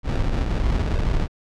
brown noise with sample-and-hold, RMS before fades -21 dBFS, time 0.03-1.28 s, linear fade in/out 50 ms, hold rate 1050 Hz, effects low-pass 5000 Hz 12 dB/octave

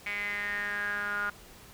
sawtooth tone with band-pass filter sweep, 204.8 Hz, G#3, 24 cents flat, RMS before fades -33 dBFS, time 0.06-1.3 s, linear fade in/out 5 ms, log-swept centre 2200 to 1400 Hz, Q 9.5, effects pink hiss -52 dBFS RMS until 1.73 s

